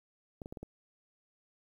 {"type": "clicks", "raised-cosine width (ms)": 2, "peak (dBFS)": -29, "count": 5, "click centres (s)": [0.418, 0.459, 0.525, 0.572, 0.63], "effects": ["10-bit"]}